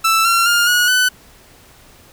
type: tone with pitch steps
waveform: sawtooth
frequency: 1324 / 1365.9 / 1409.2 / 1453.9 / 1499.9 Hz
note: E6 / F6 / F6 / F#6 / F#6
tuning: +7 / -39 / +15 / -31 / +23 cents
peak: -8 dBFS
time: 0.04-1.09 s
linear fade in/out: 10 ms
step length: 210 ms
effects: pink hiss -46 dBFS RMS until 2.12 s